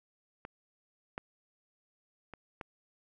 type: clicks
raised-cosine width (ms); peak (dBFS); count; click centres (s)
0.5; -27 / -22 / -30 / -25; 4; 0.451 / 1.179 / 2.337 / 2.612
effects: none